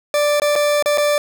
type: tone with dropouts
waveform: 40% pulse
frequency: 588 Hz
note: D5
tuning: 2 cents sharp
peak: -13 dBFS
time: 0.14-1.18 s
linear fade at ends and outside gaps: 1 ms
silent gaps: 0.399-0.419 / 0.555-0.56 / 0.825-0.859 / 0.975-0.981 s
effects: none